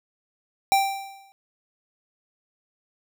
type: tone with exponential decay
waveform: square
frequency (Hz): 784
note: G5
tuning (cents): 0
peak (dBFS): -15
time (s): 0.72-1.32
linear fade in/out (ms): 0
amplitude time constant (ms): 130
effects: none